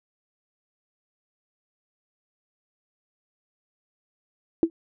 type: tone with exponential decay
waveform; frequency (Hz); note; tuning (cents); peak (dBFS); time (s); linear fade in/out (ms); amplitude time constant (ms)
sine; 330; E4; +2; -11; 4.63-4.7; 1; 15
effects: none